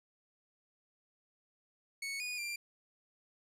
sawtooth tone with pitch steps, 2215 / 2464 / 2376 Hz, C#7 / D#7 / D7, -2 / -17 / +20 cents, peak -34 dBFS, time 2.02-2.56 s, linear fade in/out 5 ms, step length 180 ms, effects low-pass 12000 Hz 12 dB/octave

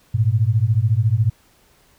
sine beating tone pair, 103.5 / 117.5 Hz, G#2 / A#2, -5 / +14 cents, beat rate 14 Hz, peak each -17 dBFS, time 0.14-1.3 s, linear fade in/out 10 ms, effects pink hiss -56 dBFS RMS until 1.98 s

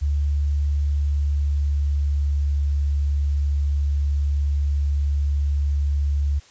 sine tone with pitch glide, 72.3 to 71.59 Hz, D2 to D2, -27 to -44 cents, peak -18 dBFS, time 0.01-6.4 s, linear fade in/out 20 ms, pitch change -17 cents, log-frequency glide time 0.71-2.42 s, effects white hiss -51 dBFS RMS until 6.5 s + resampled to 16000 Hz

